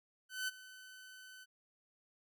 sawtooth tone with ADSR envelope, 1515 Hz, F#6, 40 cents sharp, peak -31 dBFS, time 0.29-1.46 s, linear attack 190 ms, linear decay 22 ms, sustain -18 dB, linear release 34 ms, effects none

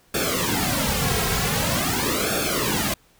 pink noise with flanger, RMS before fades -23 dBFS, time 0.14-2.94 s, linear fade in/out 5 ms, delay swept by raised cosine 1 to 3.4 ms, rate 0.45 Hz, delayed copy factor -0.95, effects pink hiss -58 dBFS RMS until 3.19 s

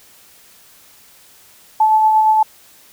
sine tone with tremolo, 869 Hz, A5, 22 cents flat, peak -8 dBFS, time 1.8-2.43 s, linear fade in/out 5 ms, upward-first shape sine, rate 8.6 Hz, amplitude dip 30%, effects white hiss -47 dBFS RMS until 2.92 s

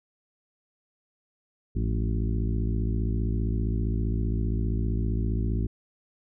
harmonic tone with a mistuned harmonic, 55.2 Hz, A1, 6 cents sharp, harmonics 1 / 2 / 3 / 4 / 5 / 6 / 7, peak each -26 / -29 / -36 / -35 / -38 / -39 / -42 dBFS, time 1.75-5.67 s, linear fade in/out 10 ms, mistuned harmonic 3, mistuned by +110 cents, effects none

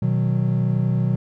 triangle chord, B major, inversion none, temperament equal, 123.47 / 155.56 / 185 Hz, B2 / D#3 / F#3, 0 / 0 / 0 cents, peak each -18 / -22 / -21 dBFS, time 0.02-1.16 s, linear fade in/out 5 ms, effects none

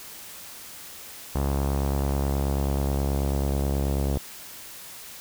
sawtooth tone with low-pass filter sweep, 69.3 Hz, C#2, in tune, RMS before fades -25 dBFS, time 1.35-4.18 s, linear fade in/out 5 ms, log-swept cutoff 970 to 610 Hz, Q 1.3, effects white hiss -42 dBFS RMS until 5.2 s

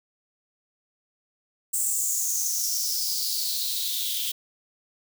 blue noise with high-pass filter sweep, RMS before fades -27 dBFS, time 1.73-4.32 s, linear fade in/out 10 ms, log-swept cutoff 8000 to 3200 Hz, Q 6, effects none

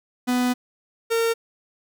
45% pulse tone pair in turn, 248.6 / 458 Hz, B3 / A#4, +12 / -31 cents, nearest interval major seventh, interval 1057 cents, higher second, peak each -19 dBFS, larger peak neither, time 0.27-0.54 / 1.1-1.34 s, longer first, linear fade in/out 20 ms, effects none

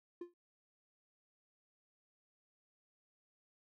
triangle tone with exponential decay, 349.2 Hz, F4, in tune, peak -37 dBFS, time 0.21-0.34 s, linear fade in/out 5 ms, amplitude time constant 27 ms, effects none

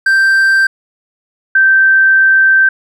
triangle / sine tone pair in turn, 1568 / 1558.1 Hz, G6 / G6, 0 / -11 cents, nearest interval unison, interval 11 cents, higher first, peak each -5 dBFS, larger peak neither, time 0.06-0.67 / 1.55-2.69 s, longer second, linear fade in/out 5 ms, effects none

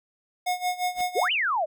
square tone with tremolo, 724 Hz, F#5, 38 cents flat, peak -23 dBFS, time 0.46-1.29 s, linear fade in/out 10 ms, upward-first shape sine, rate 5.7 Hz, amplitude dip 85%
pink noise with exponential growth, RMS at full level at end -38 dBFS, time 0.92-1.01 s, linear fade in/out 2 ms, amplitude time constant 18 ms
sine exponential two-way sweep, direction up then down, 333.9 to 3127 to 575 Hz, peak -22 dBFS, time 1.15-1.66 s, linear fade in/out 20 ms, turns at 1.32 s
effects none

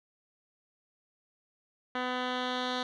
10% pulse tone with low-pass filter sweep, 251.4 Hz, B3, 31 cents sharp, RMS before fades -33 dBFS, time 1.95-2.83 s, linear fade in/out 2 ms, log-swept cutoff 2600 to 4000 Hz, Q 2.4, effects none

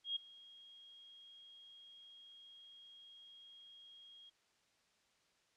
sine tone with ADSR envelope, 3265 Hz, G#7, 30 cents flat, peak -34 dBFS, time 0.04-4.3 s, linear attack 120 ms, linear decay 9 ms, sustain -22 dB, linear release 12 ms, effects white hiss -75 dBFS RMS until 5.56 s + low-pass 6000 Hz 12 dB/octave

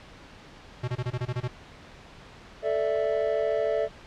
square tone bursts, 123.7 Hz, B2, 3 cents sharp, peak -27 dBFS, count 9, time 0.83-1.48 s, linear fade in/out 10 ms, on 50 ms, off 25 ms
triangle chord, A suspended fourth, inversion none, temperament just, 440 / 586.7 / 660 Hz, A4 / D5 / E5, 0 / -2 / +2 cents, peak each -26 dBFS, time 2.62-3.89 s, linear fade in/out 50 ms
effects pink hiss -48 dBFS RMS until 4.06 s + low-pass 4000 Hz 12 dB/octave

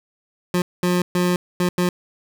25% pulse tone bursts at uneven times, 178.4 Hz, F3, 37 cents sharp, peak -13 dBFS, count 5, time 0.54-0.62 / 0.83-1.02 / 1.15-1.36 / 1.6-1.69 / 1.78-1.89 s, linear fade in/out 2 ms, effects none

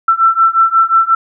sine beating tone pair, 1336 / 1341.6 Hz, E6 / E6, +23 / +30 cents, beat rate 5.6 Hz, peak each -11 / -10 dBFS, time 0.08-1.15 s, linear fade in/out 5 ms, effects none

